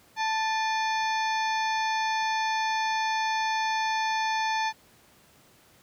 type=harmonic tone with a mistuned harmonic; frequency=880 Hz; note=A5; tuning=in tune; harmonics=1 / 2 / 3 / 4 / 5 / 6 / 7; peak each=-26 / -32 / -36 / -38 / -40 / -42 / -43 dBFS; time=0.16-4.73 s; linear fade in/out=50 ms; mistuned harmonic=3; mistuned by=-150 cents; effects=pink hiss -58 dBFS RMS until 5.82 s + high-pass 80 Hz 12 dB/octave